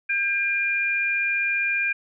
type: tone pair together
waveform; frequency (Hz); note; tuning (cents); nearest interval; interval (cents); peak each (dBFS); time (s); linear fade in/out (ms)
sine; 1600 / 2405; G6 / D7; +35 / +41; perfect fifth; 706; -26 / -22; 0.09-1.93; 10
effects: none